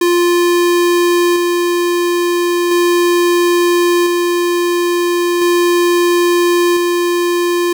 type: tone with tremolo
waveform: square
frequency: 349.2 Hz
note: F4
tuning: in tune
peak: -10 dBFS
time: 0.01-7.73 s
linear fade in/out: 5 ms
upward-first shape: square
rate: 0.37 Hz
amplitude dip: 25%
effects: none